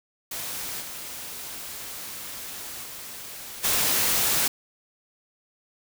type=noise with level steps; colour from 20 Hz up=white; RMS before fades=-33 / -37 / -39 / -23 dBFS; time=0.31-4.48 s; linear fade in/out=5 ms; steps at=0.8 / 2.83 / 3.63 s; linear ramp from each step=20 ms; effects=none